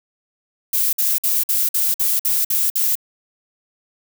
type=noise bursts; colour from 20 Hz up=violet; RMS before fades=-18 dBFS; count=9; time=0.73-2.954 s; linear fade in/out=5 ms; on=200 ms; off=53 ms; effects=none